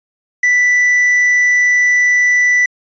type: tone with quantisation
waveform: triangle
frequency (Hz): 1975.5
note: B6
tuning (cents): 0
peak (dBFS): -7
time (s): 0.43-2.66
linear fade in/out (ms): 5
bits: 6
effects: resampled to 16000 Hz